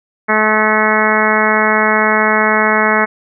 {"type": "harmonic tone with a mistuned harmonic", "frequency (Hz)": 215.5, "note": "A3", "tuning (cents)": -36, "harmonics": [1, 2, 3, 4, 5, 6, 7, 8, 9, 10], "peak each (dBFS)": [-19, -19, -19, -19, -19, -19, -19, -19, -19, -19], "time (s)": [0.28, 3.06], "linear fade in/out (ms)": 20, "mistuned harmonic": 10, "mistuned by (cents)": 23, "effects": []}